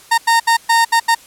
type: tone bursts at uneven times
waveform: 30% pulse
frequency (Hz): 921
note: A#5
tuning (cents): -21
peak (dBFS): -7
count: 6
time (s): 0.11-0.18 / 0.27-0.4 / 0.47-0.57 / 0.69-0.85 / 0.92-1 / 1.08-1.15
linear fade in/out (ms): 10
effects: white hiss -43 dBFS RMS until 1.26 s + low-pass 12000 Hz 12 dB/octave